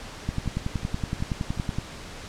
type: two click trains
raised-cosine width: 5 ms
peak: -14 / -23 dBFS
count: 17 / 4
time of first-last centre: 0.29-1.785 / 0.46-1.575 s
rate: 10.7 / 2.69 Hz
effects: pink hiss -40 dBFS RMS until 2.28 s + low-pass 7000 Hz 12 dB/octave